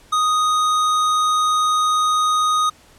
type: tone with tanh clipping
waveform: sine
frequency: 1244.5 Hz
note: D#6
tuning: in tune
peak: -17 dBFS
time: 0.12-2.7 s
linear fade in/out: 10 ms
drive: 17 dB
effects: pink hiss -50 dBFS RMS until 2.98 s + low-pass 11000 Hz 12 dB/octave